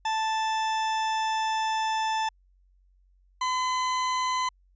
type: tone pair in turn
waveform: 40% pulse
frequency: 880 / 1016.1 Hz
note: A5 / B5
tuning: 0 / +49 cents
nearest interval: major second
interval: 249 cents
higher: second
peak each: -24 dBFS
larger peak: neither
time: 0.05-2.29 / 3.41-4.49 s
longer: first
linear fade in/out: 5 ms
effects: added 46 Hz sine -59 dBFS peak until 4.75 s + resampled to 16000 Hz